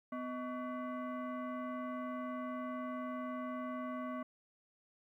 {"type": "tone with frequency modulation", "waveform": "sine", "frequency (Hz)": 251.5, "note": "B3", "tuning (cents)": 32, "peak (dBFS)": -38, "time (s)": [0.12, 4.23], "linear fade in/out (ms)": 5, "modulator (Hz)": 879, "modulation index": 1.1, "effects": ["13-bit"]}